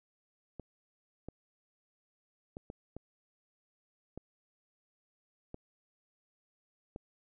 clicks, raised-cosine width 2 ms, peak -29 dBFS, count 8, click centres 0.597 / 1.286 / 2.569 / 2.701 / 2.966 / 4.176 / 5.544 / 6.961 s, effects none

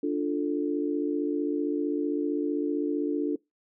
sine chord, D minor, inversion none, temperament equal, 293.7 / 349.2 / 440 Hz, D4 / F4 / A4, 0 / 0 / 0 cents, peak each -27 / -31 / -32 dBFS, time 0.03-3.36 s, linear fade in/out 5 ms, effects noise-tail reverb RT60 0.2 s tail -24 dB re dry

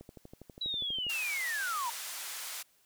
click train, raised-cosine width 2 ms, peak -34 dBFS, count 14, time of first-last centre 0.01-1.067 s, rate 12.3 Hz
sine linear sweep, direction down, 3951 to 910 Hz, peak -32 dBFS, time 0.61-1.9 s, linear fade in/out 5 ms
white band-pass noise, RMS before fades -41 dBFS, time 1.09-2.63 s, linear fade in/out 10 ms, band 830 to 12000 Hz, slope 12 dB/octave
effects white hiss -68 dBFS RMS until 2.85 s

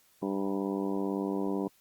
harmonic tone with a mistuned harmonic, 98 Hz, G2, in tune, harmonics 2 / 3 / 4 / 5 / 6 / 7 / 8 / 9 / 10, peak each -34 / -33 / -35 / -40 / -45 / -45 / -47 / -47 / -44 dBFS, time 0.22-1.68 s, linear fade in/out 5 ms, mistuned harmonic 9, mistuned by +49 cents, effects white hiss -65 dBFS RMS until 1.8 s + Opus 48 kbps

